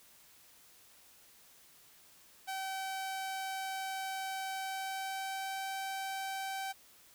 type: tone with pitch glide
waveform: sawtooth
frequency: 768 to 773.3 Hz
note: G5 to G5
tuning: -36 to -24 cents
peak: -33 dBFS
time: 2.47-6.73 s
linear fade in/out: 20 ms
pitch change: +12 cents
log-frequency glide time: 4.54-5.69 s
effects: white hiss -61 dBFS RMS until 7.14 s